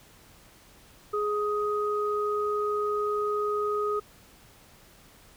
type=tone pair together; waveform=sine; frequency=417.5 / 1251.1 Hz; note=G#4 / D#6; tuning=+9 / +9 cents; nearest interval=octave + perfect fifth; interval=1900 cents; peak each=-27 / -29 dBFS; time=1.13-4 s; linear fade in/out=10 ms; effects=pink hiss -55 dBFS RMS until 5.36 s